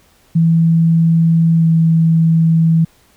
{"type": "tone with pitch glide", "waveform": "sine", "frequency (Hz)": [164.81, 163.29], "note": ["E3", "E3"], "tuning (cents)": [0, -16], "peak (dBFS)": -8, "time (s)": [0.35, 2.85], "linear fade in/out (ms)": 10, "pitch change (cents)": -16, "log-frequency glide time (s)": [1.57, 1.66], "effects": ["pink hiss -52 dBFS RMS until 3.16 s"]}